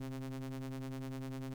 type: ring-modulated tone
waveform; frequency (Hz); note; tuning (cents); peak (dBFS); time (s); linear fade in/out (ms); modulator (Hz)
square; 67; C2; +42; -38; 0-1.54; 5; 196
effects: 12-bit